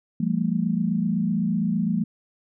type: tone cluster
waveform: sine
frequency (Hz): 171.7 / 199.3 / 227.3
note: F3 / G3 / A#3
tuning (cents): -29 / +29 / -43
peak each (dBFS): -25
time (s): 0.2-2.04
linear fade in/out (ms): 5
effects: none